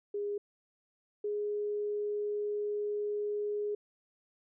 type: tone pair in turn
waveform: sine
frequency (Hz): 409.4 / 415.4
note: G#4 / G#4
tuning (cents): -25 / 0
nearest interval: unison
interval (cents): 25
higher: second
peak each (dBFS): -32 / -31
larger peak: second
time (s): 0.14-0.38 / 1.24-3.75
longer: second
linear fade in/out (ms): 5
effects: none